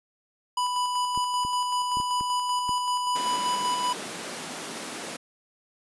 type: tone with tremolo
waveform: square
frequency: 990 Hz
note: B5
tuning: 4 cents sharp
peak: -24 dBFS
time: 0.57-3.93 s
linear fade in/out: 5 ms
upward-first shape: square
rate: 5.2 Hz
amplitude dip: 30%
type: clicks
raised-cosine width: 3 ms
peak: -25 dBFS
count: 6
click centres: 1.176 / 1.45 / 1.971 / 2.001 / 2.21 / 2.693 s
type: high-pass noise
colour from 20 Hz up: pink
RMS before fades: -36 dBFS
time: 3.15-5.17 s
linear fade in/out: 10 ms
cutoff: 190 Hz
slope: 24 dB/octave
effects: resampled to 24000 Hz